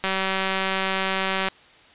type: click train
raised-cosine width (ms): 0.3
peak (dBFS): -8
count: 277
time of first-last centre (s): 0.04-1.485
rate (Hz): 191
effects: white hiss -51 dBFS RMS until 1.94 s + resampled to 8000 Hz